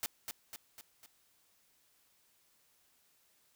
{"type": "noise with echo", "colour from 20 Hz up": "white", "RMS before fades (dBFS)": -36, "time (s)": [0.03, 0.06], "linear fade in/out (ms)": 0, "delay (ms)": 250, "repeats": 4, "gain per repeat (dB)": -5, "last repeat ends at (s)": 1.06, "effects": ["white hiss -71 dBFS RMS until 3.55 s"]}